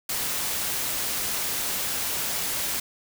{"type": "noise", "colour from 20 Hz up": "white", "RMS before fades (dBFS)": -28, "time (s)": [0.09, 2.8], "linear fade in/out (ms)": 5, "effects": []}